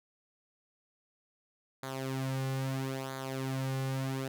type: tone with flanger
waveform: sawtooth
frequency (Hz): 133.1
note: C3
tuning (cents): +30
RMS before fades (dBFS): -35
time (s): 1.83-4.28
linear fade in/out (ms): 2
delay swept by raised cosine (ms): 0.36 to 3.16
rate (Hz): 0.76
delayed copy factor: -0.7
effects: none